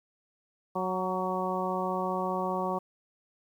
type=harmonic tone with a mistuned harmonic; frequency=185 Hz; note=F#3; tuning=in tune; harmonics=1 / 2 / 3 / 4 / 5 / 6; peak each=-35 / -35 / -35 / -35 / -35 / -35 dBFS; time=0.75-2.79 s; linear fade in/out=10 ms; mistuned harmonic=6; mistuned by=+23 cents; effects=10-bit